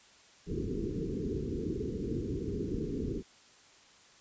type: low-pass noise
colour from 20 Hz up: white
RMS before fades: -35 dBFS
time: 0.46-3.23 s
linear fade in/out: 50 ms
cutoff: 450 Hz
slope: 96 dB/octave
effects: white hiss -59 dBFS RMS until 4.2 s + resampled to 16000 Hz